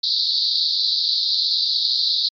pink band-pass noise, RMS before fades -20 dBFS, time 0.03-2.29 s, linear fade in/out 10 ms, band 3800 to 4800 Hz, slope 96 dB/octave, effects MP3 64 kbps

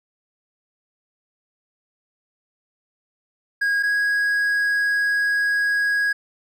triangle tone pair in turn, 1638 / 1653.2 Hz, G#6 / G#6, -24 / -8 cents, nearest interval unison, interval 16 cents, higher second, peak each -16 / -16 dBFS, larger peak neither, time 3.61-3.83 / 3.83-6.13 s, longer second, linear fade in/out 10 ms, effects none

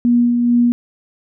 sine tone with tremolo, 240 Hz, B3, 49 cents flat, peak -9 dBFS, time 0.05-0.72 s, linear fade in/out 0 ms, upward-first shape sine, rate 2.3 Hz, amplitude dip 35%, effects none

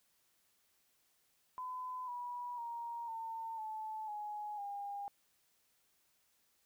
sine tone with pitch steps, 1011 / 973.7 / 937.9 / 903.3 / 870 / 838 / 807.1 Hz, B5 / B5 / A#5 / A5 / A5 / G#5 / G#5, +40 / -25 / +10 / +45 / -20 / +15 / -50 cents, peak -40 dBFS, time 1.58-5.08 s, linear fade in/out 0 ms, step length 500 ms, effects white hiss -75 dBFS RMS until 6.65 s

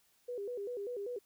sine tone with vibrato, 444 Hz, A4, 16 cents sharp, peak -37 dBFS, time 0.28-1.19 s, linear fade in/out 10 ms, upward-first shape square, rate 5.1 Hz, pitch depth 170 cents each way, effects white hiss -71 dBFS RMS until 1.25 s

